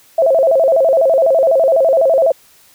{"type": "tone with vibrato", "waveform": "sine", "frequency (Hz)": 594, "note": "D5", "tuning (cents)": 20, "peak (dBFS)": -8, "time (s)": [0.18, 2.32], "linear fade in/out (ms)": 5, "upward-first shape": "square", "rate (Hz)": 12, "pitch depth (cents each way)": 180, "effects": ["white hiss -48 dBFS RMS until 2.74 s"]}